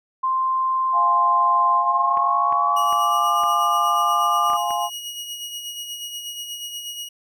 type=tone with pitch glide; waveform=sine; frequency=1046.5 to 1195.2 Hz; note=C6 to D6; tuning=0 to +30 cents; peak=-18 dBFS; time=0.23-4.57 s; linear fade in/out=10 ms; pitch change=+230 cents; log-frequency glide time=1.75-3.35 s
type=chord; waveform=sine; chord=F minor; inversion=none; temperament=equal; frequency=698.5 / 830.6 / 1046.5 Hz; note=F5 / Ab5 / C6; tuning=0 / 0 / 0 cents; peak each=-25 dBFS; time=0.92-4.9 s; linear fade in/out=50 ms
type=clicks; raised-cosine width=0.5 ms; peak=-21 dBFS; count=7; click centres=2.173 / 2.525 / 2.927 / 3.436 / 4.501 / 4.534 / 4.707 s
type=tone with tremolo; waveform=sawtooth; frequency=2894 Hz; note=F#7; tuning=39 cents flat; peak=-25 dBFS; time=2.76-7.09 s; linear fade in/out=10 ms; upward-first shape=sine; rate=8.3 Hz; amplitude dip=45%
effects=none